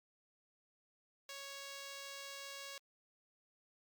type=tone; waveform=5% pulse; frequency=554.4 Hz; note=C#5; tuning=in tune; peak=-35 dBFS; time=1.29-2.78 s; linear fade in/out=2 ms; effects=Opus 48 kbps